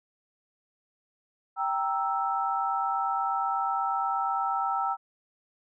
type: chord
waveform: sine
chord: E diminished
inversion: first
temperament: equal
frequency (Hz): 784 / 932.3 / 1318.5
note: G5 / Bb5 / E6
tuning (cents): 0 / 0 / 0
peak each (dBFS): -29 / -32 / -29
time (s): 1.56-4.97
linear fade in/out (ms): 50
effects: none